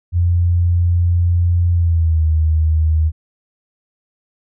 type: tone with pitch glide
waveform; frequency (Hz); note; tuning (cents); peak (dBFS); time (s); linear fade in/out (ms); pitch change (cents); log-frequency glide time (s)
sine; 87 to 78.86; F2 to D#2; -6 to +24; -11; 0.12-3.12; 50; -170; 1.72-2.24
effects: none

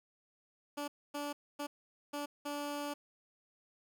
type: tone bursts at uneven times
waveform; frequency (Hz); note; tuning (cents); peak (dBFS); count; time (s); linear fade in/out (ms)
15% pulse; 290; D4; -22; -31; 5; 0.77-0.88 / 1.14-1.33 / 1.59-1.67 / 2.13-2.26 / 2.45-2.94; 10
effects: none

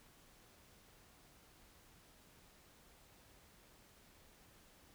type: silence
effects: pink hiss -65 dBFS RMS until 4.94 s

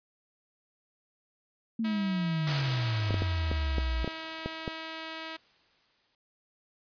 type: exponential sweep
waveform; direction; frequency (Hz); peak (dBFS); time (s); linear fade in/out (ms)
sine; down; 230 to 56.4; -27; 1.79-4.04; 5
type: tone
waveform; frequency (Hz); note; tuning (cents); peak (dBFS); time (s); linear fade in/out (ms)
5% pulse; 321.6; E4; -43; -26; 1.84-5.37; 10
type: noise with exponential decay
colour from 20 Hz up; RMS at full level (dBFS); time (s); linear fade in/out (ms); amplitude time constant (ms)
white; -30; 2.47-6.15; 1; 800
type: clicks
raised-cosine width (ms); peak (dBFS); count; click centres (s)
2; -18; 9; 3.107 / 3.143 / 3.221 / 3.515 / 3.783 / 4.045 / 4.077 / 4.46 / 4.678
effects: resampled to 11025 Hz

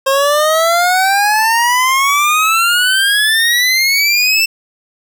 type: exponential sweep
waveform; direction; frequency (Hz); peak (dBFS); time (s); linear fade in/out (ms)
25% pulse; up; 533 to 2684; -6; 0.06-4.46; 10
effects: 7-bit

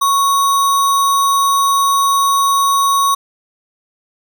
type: tone with sample-and-hold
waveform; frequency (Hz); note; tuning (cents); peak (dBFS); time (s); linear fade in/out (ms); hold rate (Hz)
sine; 1108.7; C#6; 0; -10; 0.01-3.15; 10; 4900
effects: none

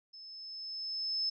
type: tone with level ramp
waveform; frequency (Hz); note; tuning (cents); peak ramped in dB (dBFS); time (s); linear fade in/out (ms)
sine; 5230; E8; -15; -48 to -29; 0.13-1.3; 10
effects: none

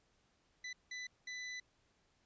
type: tone bursts at uneven times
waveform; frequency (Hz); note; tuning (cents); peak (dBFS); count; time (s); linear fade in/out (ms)
sawtooth; 1996; B6; +18; -39; 3; 0.64-0.73 / 0.91-1.07 / 1.27-1.6; 5
effects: pink hiss -75 dBFS RMS until 2.25 s + resampled to 16000 Hz

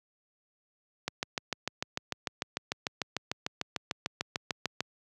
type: click train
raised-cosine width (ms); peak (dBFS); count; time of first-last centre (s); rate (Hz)
0.2; -13; 26; 1.08-4.806; 6.71
effects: high-pass 100 Hz 12 dB/octave

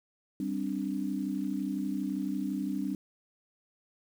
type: chord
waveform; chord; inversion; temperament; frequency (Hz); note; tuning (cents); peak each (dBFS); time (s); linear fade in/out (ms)
sine; G suspended fourth; none; equal; 196 / 261.6 / 293.7; G3 / C4 / D4; 0 / 0 / 0; -34 / -35 / -34; 0.4-2.95; 2
effects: 9-bit

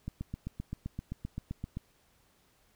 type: click train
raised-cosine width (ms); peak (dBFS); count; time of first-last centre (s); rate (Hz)
5; -24; 14; 0.08-1.771; 7.69
effects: pink hiss -68 dBFS RMS until 2.75 s

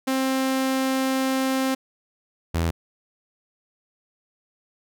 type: tone pair in turn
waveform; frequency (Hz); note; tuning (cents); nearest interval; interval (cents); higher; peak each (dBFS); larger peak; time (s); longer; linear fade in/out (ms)
sawtooth; 264.2 / 83.22; C4 / E2; +17 / +17; octave + minor sixth; 2000; first; -17; neither; 0.07-1.75 / 2.54-2.71; first; 10
effects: none

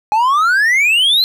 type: exponential sweep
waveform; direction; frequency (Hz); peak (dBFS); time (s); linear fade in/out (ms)
triangle; up; 830.6 to 4186; -8; 0.12-1.24; 0
effects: none

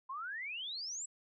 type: exponential sweep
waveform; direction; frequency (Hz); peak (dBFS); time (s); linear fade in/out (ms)
sine; up; 1016 to 7902; -39; 0.09-1.06; 10
effects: none

